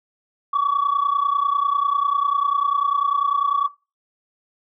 sine tone pair together, 1118.9 / 1149 Hz, C#6 / D6, +16 / -38 cents, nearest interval unison, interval 46 cents, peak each -19 / -18 dBFS, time 0.53-3.68 s, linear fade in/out 10 ms, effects noise-tail reverb RT60 0.3 s tail -22 dB re dry + tanh soft clip ceiling -12 dBFS

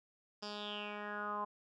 10% pulse tone with low-pass filter sweep, 207.7 Hz, G#3, in tune, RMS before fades -42 dBFS, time 0.42-1.45 s, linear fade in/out 10 ms, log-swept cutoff 5100 to 1000 Hz, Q 6.5, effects none

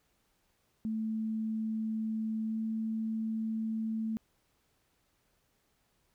sine tone with pitch glide, 220 to 221.5 Hz, A3 to A3, 0 to +12 cents, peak -31 dBFS, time 0.85-4.17 s, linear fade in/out 0 ms, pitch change +12 cents, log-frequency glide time 2.46-2.57 s, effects pink hiss -74 dBFS RMS until 6.14 s

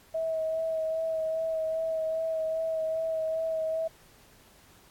sine tone with vibrato, 643 Hz, E5, 43 cents flat, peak -27 dBFS, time 0.14-3.88 s, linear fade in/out 10 ms, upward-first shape sine, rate 2.5 Hz, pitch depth 18 cents each way, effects pink hiss -58 dBFS RMS until 4.9 s + AAC 64 kbps

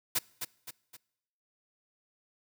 white noise with echo, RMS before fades -28 dBFS, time 0.15-0.19 s, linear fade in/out 10 ms, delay 260 ms, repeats 3, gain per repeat -7 dB, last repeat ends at 0.97 s, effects noise-tail reverb RT60 0.9 s tail -24 dB re dry

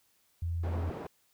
sine tone, 84.7 Hz, E2, 48 cents sharp, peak -30 dBFS, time 0.42-0.9 s, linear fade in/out 5 ms
white band-pass noise, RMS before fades -41 dBFS, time 0.63-1.07 s, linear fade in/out 5 ms, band 110 to 580 Hz, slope 12 dB/octave
effects white hiss -70 dBFS RMS until 1.33 s

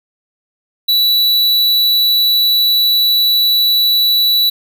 square tone, 3944 Hz, B7, 3 cents flat, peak -10 dBFS, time 0.88-4.5 s, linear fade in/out 10 ms, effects none

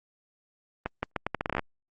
accelerating click train, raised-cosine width 0.5 ms, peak -13 dBFS, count 13, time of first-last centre 0.86-1.594 s, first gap 170 ms, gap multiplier 0.78, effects Opus 24 kbps

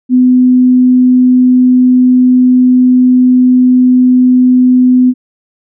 sine tone, 252.1 Hz, B3, 36 cents sharp, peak -3 dBFS, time 0.09-5.14 s, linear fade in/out 50 ms, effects none

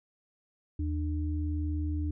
sine tone pair together, 79.38 / 299.7 Hz, D#2 / D4, +35 / +35 cents, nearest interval octave + major seventh, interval 2300 cents, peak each -29 / -36 dBFS, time 0.79-2.11 s, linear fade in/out 5 ms, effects none

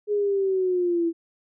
sine linear sweep, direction down, 419.1 to 329.6 Hz, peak -20 dBFS, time 0.07-1.13 s, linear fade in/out 50 ms, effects none

